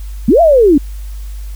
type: linear two-way sweep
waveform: sine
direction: up then down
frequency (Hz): 182.9 to 698.5 to 263.9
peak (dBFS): -4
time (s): 0.28-0.78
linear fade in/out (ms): 5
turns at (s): 0.41
effects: added 50 Hz sine -22 dBFS peak until 1.55 s + white hiss -43 dBFS RMS until 1.55 s